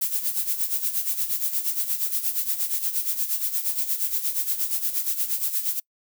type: noise with tremolo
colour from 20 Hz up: violet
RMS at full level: -23 dBFS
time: 0.01-5.8 s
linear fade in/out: 10 ms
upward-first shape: sine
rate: 8.5 Hz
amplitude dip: 70%
effects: noise-tail reverb RT60 0.1 s tail -26 dB re dry